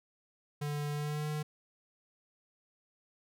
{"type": "tone with pitch glide", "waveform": "square", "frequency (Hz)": [146.83, 151.22], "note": ["D3", "D#3"], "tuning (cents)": [0, -49], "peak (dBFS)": -34, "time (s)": [0.61, 1.43], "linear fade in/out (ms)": 10, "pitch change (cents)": 51, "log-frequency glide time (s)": [0.92, 1.27], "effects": []}